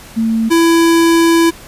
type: tone pair in turn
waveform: sine / square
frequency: 224.8 / 333.1 Hz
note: A3 / E4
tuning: +37 / +18 cents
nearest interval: perfect fifth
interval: 681 cents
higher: second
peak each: -11 / -8 dBFS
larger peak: second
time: 0.16-0.5 / 0.5-1.51 s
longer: second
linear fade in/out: 20 ms
effects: pink hiss -36 dBFS RMS until 1.67 s + resampled to 32000 Hz